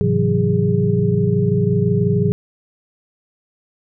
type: tone cluster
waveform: sine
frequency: 106.1 / 131.9 / 164.4 / 184.8 / 411.2 Hz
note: G#2 / C3 / E3 / F#3 / G#4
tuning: +38 / +14 / -4 / -2 / -17 cents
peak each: -20 dBFS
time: 0.01-2.32 s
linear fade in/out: 0 ms
effects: none